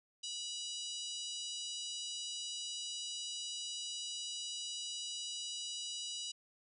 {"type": "harmonic tone", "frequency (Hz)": 976, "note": "B5", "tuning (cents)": -21, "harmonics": [3, 4, 5, 6, 7, 8, 9], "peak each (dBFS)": [-44, -46, -48, -50, -51, -52, -53], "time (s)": [0.23, 6.32], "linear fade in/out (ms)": 10, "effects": []}